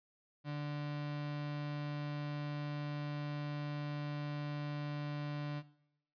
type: tone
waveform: 35% pulse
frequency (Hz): 146.83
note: D3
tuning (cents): 0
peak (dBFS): -36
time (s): 0.44-5.63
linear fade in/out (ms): 50
effects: noise-tail reverb RT60 0.8 s tail -19 dB re dry + resampled to 11025 Hz